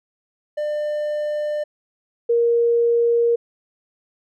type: tone pair in turn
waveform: triangle / sine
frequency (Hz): 598 / 469.5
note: D5 / A#4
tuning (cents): +31 / +12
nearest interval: major third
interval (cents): 419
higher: first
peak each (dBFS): -19 / -14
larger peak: second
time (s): 0.57-1.64 / 2.29-3.36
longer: neither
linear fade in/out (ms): 10
effects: none